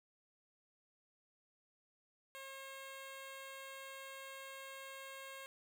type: tone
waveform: 10% pulse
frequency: 539 Hz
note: C#5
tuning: 49 cents flat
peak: -40 dBFS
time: 2.35-5.46 s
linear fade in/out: 0 ms
effects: none